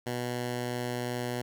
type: tone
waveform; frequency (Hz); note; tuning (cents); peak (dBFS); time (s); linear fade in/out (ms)
10% pulse; 122.7; B2; -11; -23; 0.06-1.42; 10
effects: none